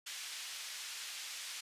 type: band-pass noise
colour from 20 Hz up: pink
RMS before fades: -45 dBFS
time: 0.06-1.61 s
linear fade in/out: 10 ms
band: 2400 to 8400 Hz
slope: 12 dB/octave
effects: resampled to 32000 Hz